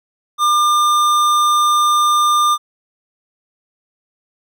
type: tone with tanh clipping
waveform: sine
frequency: 1200 Hz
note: D6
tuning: 37 cents sharp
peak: -13 dBFS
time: 0.38-2.58 s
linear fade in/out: 50 ms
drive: 18 dB
effects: none